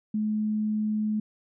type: tone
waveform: sine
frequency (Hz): 213.8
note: A3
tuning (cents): -49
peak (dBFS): -24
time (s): 0.14-1.2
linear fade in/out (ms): 5
effects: none